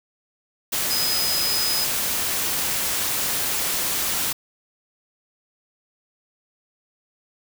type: tone in noise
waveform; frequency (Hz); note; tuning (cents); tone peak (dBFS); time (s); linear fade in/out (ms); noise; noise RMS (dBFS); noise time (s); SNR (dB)
sine; 5030; D#8; +18; -23; 0.9-1.85; 10; white; -24; 0.72-4.33; -2
effects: none